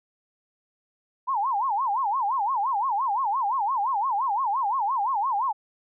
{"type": "tone with vibrato", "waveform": "sine", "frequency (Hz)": 932.3, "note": "A#5", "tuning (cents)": 0, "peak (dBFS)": -22, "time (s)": [1.27, 5.53], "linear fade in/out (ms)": 20, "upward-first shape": "sine", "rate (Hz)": 5.8, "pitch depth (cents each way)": 280, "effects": []}